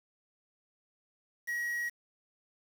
triangle tone with quantisation, 1904 Hz, A#6, 36 cents sharp, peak -30 dBFS, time 1.47-1.9 s, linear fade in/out 20 ms, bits 8, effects none

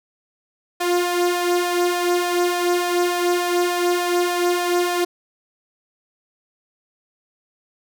sawtooth tone with flanger, 352.8 Hz, F4, 18 cents sharp, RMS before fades -20 dBFS, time 0.8-5.05 s, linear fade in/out 10 ms, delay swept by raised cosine 1.6 to 2.7 ms, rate 3.4 Hz, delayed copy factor +0.55, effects none

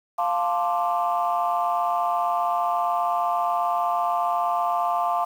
sine chord, D minor seventh, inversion first, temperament equal, 698.5 / 880 / 1046.5 / 1174.7 Hz, F5 / A5 / C6 / D6, 0 / 0 / 0 / 0 cents, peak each -23 / -27 / -27 / -27 dBFS, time 0.18-5.25 s, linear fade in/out 10 ms, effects tanh soft clip ceiling -13 dBFS + 8-bit

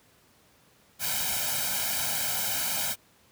white noise with comb filter, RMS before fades -29 dBFS, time 0.99-2.96 s, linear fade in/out 50 ms, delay 1.3 ms, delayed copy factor +1, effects pink hiss -61 dBFS RMS until 3.31 s + high-pass 80 Hz 12 dB/octave

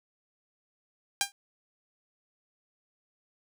5% pulse tone with exponential decay, 799 Hz, G5, 33 cents sharp, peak -9 dBFS, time 1.21-1.32 s, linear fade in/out 1 ms, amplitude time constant 22 ms, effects none

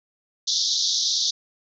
pink band-pass noise, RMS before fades -23 dBFS, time 0.47-1.31 s, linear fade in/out 10 ms, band 3500 to 6300 Hz, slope 96 dB/octave, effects none

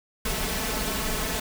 pink noise with comb filter, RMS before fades -28 dBFS, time 0.25-1.4 s, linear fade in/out 5 ms, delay 4.6 ms, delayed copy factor +0.9, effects none

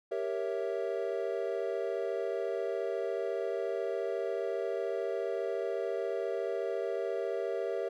triangle chord, G diminished seventh, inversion none, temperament equal, 392 / 466.2 / 554.4 / 659.3 Hz, G4 / Bb4 / Db5 / Fb5, 0 / 0 / 0 / 0 cents, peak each -34 / -34 / -36 / -36 dBFS, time 0.11-7.89 s, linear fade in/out 10 ms, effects none

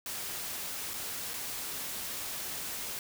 white noise with dropouts, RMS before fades -38 dBFS, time 0.06-2.99 s, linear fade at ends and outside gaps 1 ms, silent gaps 0.935-0.939 / 1.335-1.339 s, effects none

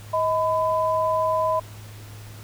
sine tone pair together, 634 / 1005 Hz, D#5 / B5, +32 / +30 cents, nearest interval minor sixth, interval 798 cents, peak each -22 dBFS, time 0.13-1.6 s, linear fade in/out 10 ms, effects added 105 Hz sine -39 dBFS peak until 2.43 s + pink hiss -46 dBFS RMS until 2.43 s

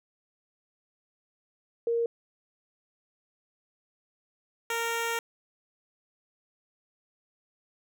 sine / 10% pulse tone pair in turn, 466.2 / 462.7 Hz, A#4 / A#4, 0 / -13 cents, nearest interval unison, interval 13 cents, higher first, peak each -24 / -20 dBFS, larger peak second, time 1.87-2.06 / 4.7-5.19 s, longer second, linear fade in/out 2 ms, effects none

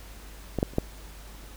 clicks, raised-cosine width 2 ms, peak -13 / -9 / -29 / -9 dBFS, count 4, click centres 0.587 / 0.629 / 0.736 / 0.784 s, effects added 50 Hz sine -44 dBFS peak until 1.56 s + pink hiss -49 dBFS RMS until 1.56 s

